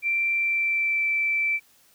sine tone with pitch glide, 2353 to 2329 Hz, D7 to D7, +3 to -15 cents, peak -21 dBFS, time 0.02-1.6 s, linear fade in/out 50 ms, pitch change -18 cents, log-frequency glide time 0.33-1.06 s, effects white hiss -59 dBFS RMS until 1.94 s

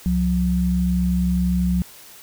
sine tone pair together, 66.89 / 179.1 Hz, C2 / F3, +39 / +44 cents, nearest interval octave + perfect fourth, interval 1705 cents, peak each -22 / -18 dBFS, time 0.06-1.82 s, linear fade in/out 0 ms, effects white hiss -44 dBFS RMS until 2.22 s

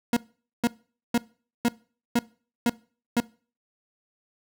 40% pulse tone bursts, 237 Hz, A#3, 29 cents sharp, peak -18 dBFS, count 7, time 0.13-3.202 s, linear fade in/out 2 ms, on 36 ms, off 470 ms, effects noise-tail reverb RT60 0.4 s tail -22 dB re dry

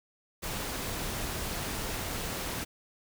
pink noise, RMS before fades -35 dBFS, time 0.42-2.65 s, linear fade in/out 20 ms, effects none

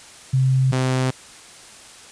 sine / sawtooth tone pair in turn, 131.3 / 129.42 Hz, C3 / C3, +6 / -19 cents, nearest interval unison, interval 25 cents, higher first, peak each -14 dBFS, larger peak neither, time 0.33-0.72 / 0.72-1.11 s, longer neither, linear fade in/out 10 ms, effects white hiss -43 dBFS RMS until 2.11 s + resampled to 22050 Hz

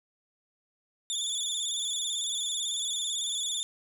25% pulse tone with vibrato, 3505 Hz, A7, 7 cents flat, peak -25 dBFS, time 1.1-3.63 s, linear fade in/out 0 ms, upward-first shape square, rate 18 Hz, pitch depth 48 cents each way, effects none

